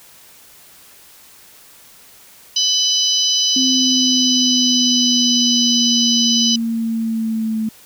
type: harmonic tone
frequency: 998 Hz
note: B5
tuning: 18 cents sharp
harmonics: 3 / 4 / 5 / 6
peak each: -18 / -21 / -19 / -20 dBFS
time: 2.56-6.56 s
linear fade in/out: 5 ms
type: exponential sweep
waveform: sine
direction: down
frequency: 260 to 219.2 Hz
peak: -17 dBFS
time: 3.56-7.69 s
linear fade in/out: 5 ms
effects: white hiss -45 dBFS RMS until 7.85 s